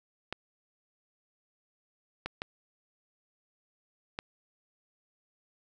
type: clicks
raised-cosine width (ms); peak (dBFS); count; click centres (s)
0.3; -18; 4; 0.326 / 2.26 / 2.419 / 4.189
effects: none